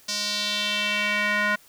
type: tone with band-pass filter sweep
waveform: square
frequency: 207.7 Hz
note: G#3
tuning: in tune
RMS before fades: -25 dBFS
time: 0.08-1.56 s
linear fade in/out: 10 ms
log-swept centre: 5300 to 1600 Hz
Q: 2.6
effects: white hiss -54 dBFS RMS until 1.68 s